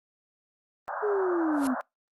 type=band-pass noise; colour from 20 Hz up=pink; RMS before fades=-34 dBFS; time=0.88-1.81 s; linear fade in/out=0 ms; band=550 to 1600 Hz; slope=96 dB/octave
type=linear sweep; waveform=sine; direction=down; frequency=429.1 to 246.9 Hz; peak=-24 dBFS; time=1.02-1.75 s; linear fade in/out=20 ms
type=noise with exponential growth; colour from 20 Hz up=white; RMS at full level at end=-33 dBFS; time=1.52-1.67 s; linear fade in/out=0 ms; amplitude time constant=32 ms
effects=noise-tail reverb RT60 0.2 s tail -26 dB re dry + Opus 24 kbps